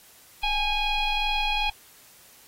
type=tone with frequency modulation; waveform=sine; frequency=1661.2 Hz; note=G#6; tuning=in tune; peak=-22 dBFS; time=0.43-1.7 s; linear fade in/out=5 ms; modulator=820 Hz; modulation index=2.4; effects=white hiss -53 dBFS RMS until 2.47 s + AAC 48 kbps